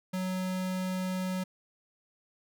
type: tone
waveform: square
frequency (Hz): 185.4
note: F#3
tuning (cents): +4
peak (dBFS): -31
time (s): 0.13-1.44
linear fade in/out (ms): 10
effects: none